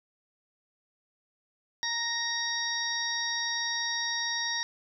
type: harmonic tone with a mistuned harmonic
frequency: 932.3 Hz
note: A#5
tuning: in tune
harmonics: 1 / 2 / 4 / 5 / 6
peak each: -39 / -33 / -35 / -39 / -33 dBFS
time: 1.83-4.63 s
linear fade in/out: 0 ms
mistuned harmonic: 4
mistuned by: +20 cents
effects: none